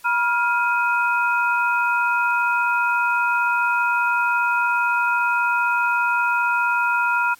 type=tone cluster; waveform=sine; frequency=964 / 1399 / 2515 Hz; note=B5 / F6 / D#7; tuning=-42 / +3 / +18 cents; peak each=-21 / -19 / -26 dBFS; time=0.04-7.35 s; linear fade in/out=20 ms; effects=white hiss -51 dBFS RMS until 7.39 s + MP3 64 kbps